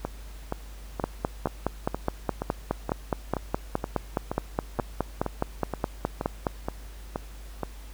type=two click trains; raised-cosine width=1 ms; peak=-14 / -10 dBFS; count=17 / 27; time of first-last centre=0.05-7.633 / 1.04-6.468 s; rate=2.11 / 4.79 Hz; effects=added 50 Hz sine -40 dBFS peak until 7.93 s + pink hiss -51 dBFS RMS until 7.93 s